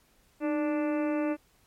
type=harmonic tone with a mistuned harmonic; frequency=293.7 Hz; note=D4; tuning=in tune; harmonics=1 / 2 / 3 / 4 / 5 / 6 / 7 / 8 / 9; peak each=-27 / -32 / -41 / -43 / -45 / -48 / -48 / -50 / -47 dBFS; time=0.4-1.37 s; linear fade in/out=50 ms; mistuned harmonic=1; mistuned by=+67 cents; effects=pink hiss -65 dBFS RMS until 1.66 s + MP3 64 kbps